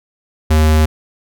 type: tone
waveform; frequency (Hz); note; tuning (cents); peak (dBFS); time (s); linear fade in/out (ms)
square; 77.78; D#2; 0; -9; 0.5-0.86; 10
effects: none